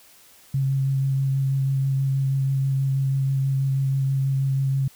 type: tone with vibrato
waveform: sine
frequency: 135.4 Hz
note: C#3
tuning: 40 cents flat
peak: -19 dBFS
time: 0.54-4.88 s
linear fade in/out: 5 ms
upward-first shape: sine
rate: 6.2 Hz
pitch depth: 13 cents each way
effects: white hiss -52 dBFS RMS until 4.95 s